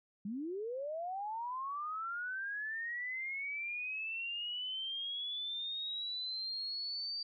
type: linear sweep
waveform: sine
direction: up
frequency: 190 to 4660 Hz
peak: -37 dBFS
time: 0.25-7.23 s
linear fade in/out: 5 ms
effects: none